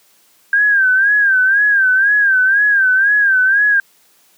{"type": "tone with vibrato", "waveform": "sine", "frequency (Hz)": 1593, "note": "G6", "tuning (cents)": 27, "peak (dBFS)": -9, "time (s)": [0.53, 3.8], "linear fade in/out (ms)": 2, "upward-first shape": "sine", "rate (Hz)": 2, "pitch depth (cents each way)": 100, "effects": ["white hiss -53 dBFS RMS until 4.37 s", "high-pass 150 Hz 12 dB/octave"]}